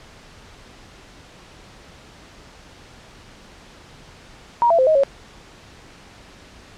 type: tone with pitch steps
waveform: sine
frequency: 947 / 671 / 520 / 627 / 551 Hz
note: A#5 / E5 / C5 / D#5 / C#5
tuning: +27 / +31 / -11 / +13 / -11 cents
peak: -12 dBFS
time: 4.62-5.035 s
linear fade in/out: 0 ms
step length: 83 ms
effects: pink hiss -45 dBFS RMS until 6.77 s + low-pass 6000 Hz 12 dB/octave